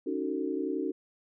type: chord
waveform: sine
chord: D# half-diminished seventh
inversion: third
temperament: just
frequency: 280 / 311.1 / 373.4 / 448 Hz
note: C#4 / D#4 / F#4 / A4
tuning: +18 / 0 / +16 / +31 cents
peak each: -34 / -34 / -34 / -37 dBFS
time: 0.06-0.92 s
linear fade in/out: 10 ms
effects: none